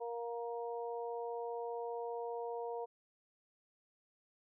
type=harmonic tone; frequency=235 Hz; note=A#3; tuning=14 cents sharp; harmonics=2 / 3 / 4; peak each=-40 / -45 / -46 dBFS; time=0-2.86 s; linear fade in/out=20 ms; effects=none